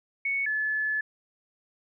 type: tone pair in turn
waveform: sine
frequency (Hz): 2217 / 1724.9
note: C#7 / A6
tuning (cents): 0 / -35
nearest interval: major third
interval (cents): 435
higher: first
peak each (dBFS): -25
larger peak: neither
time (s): 0.25-0.46 / 0.46-1.01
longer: second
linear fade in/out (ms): 5
effects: none